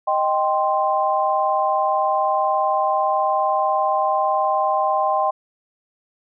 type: chord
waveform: sine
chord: C minor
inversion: first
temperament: equal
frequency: 622.3 / 784 / 1046.5 Hz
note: Eb5 / G5 / C6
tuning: 0 / 0 / 0 cents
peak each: -22 / -20 / -21 dBFS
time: 0.07-5.31 s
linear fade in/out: 10 ms
effects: none